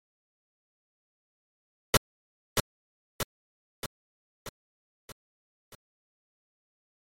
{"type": "noise with echo", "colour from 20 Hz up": "pink", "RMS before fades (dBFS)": -18, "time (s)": [1.94, 1.97], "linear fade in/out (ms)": 2, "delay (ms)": 630, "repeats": 6, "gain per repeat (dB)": -5, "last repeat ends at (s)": 5.75, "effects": ["MP3 64 kbps"]}